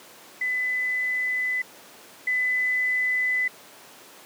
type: tone pair in turn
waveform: sine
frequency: 2005 / 2005 Hz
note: B6 / B6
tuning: +26 / +26 cents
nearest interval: unison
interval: 0 cents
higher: neither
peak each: -23 / -21 dBFS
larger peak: second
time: 0.41-1.62 / 2.27-3.48 s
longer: neither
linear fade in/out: 5 ms
effects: pink hiss -47 dBFS RMS until 4.25 s + high-pass 300 Hz 12 dB/octave